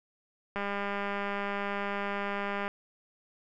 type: click train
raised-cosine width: 0.5 ms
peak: -19 dBFS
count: 427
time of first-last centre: 0.56-2.679 s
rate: 201 Hz
effects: none